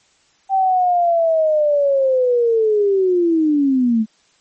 sine linear sweep, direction down, 780 to 213.2 Hz, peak -12 dBFS, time 0.49-4.06 s, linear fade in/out 50 ms, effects white hiss -57 dBFS RMS until 4.4 s + MP3 32 kbps

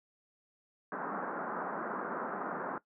white band-pass noise, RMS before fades -38 dBFS, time 0.92-2.78 s, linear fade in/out 2 ms, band 170 to 1500 Hz, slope 48 dB/octave, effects noise-tail reverb RT60 0.1 s tail -18 dB re dry

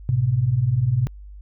sine tone pair together, 106.99 / 127.1 Hz, A2 / C3, -48 / -50 cents, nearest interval minor third, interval 298 cents, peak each -22 / -18 dBFS, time 0.09-1.07 s, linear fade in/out 0 ms, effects added 50 Hz sine -37 dBFS peak until 1.41 s

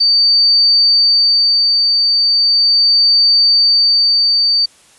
sine tone with tremolo, 4600 Hz, D8, 37 cents flat, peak -7 dBFS, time 0-4.66 s, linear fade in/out 10 ms, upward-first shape sine, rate 0.38 Hz, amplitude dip 25%, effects white hiss -47 dBFS RMS until 4.98 s + resampled to 24000 Hz

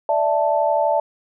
sine chord, D suspended second, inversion none, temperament equal, 587.3 / 659.3 / 880 Hz, D5 / E5 / A5, 0 / 0 / 0 cents, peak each -20 dBFS, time 0.09-1 s, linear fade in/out 2 ms, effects none

